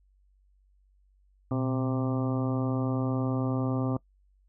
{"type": "harmonic tone with a mistuned harmonic", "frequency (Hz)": 130.81, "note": "C3", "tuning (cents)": 0, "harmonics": [1, 2, 3, 4, 5, 6, 7, 8, 9], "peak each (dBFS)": [-29, -29, -39, -38, -40, -43, -46, -46, -42], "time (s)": [1.51, 3.97], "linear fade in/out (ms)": 2, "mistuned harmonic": 1, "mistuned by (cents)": -100, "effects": ["noise-tail reverb RT60 0.1 s tail -22 dB re dry", "added 48 Hz sine -61 dBFS peak until 4.48 s"]}